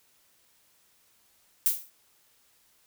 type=noise with exponential decay; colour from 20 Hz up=violet; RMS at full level=-20 dBFS; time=1.66-1.9 s; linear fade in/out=0 ms; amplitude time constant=52 ms; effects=white hiss -65 dBFS RMS until 2.86 s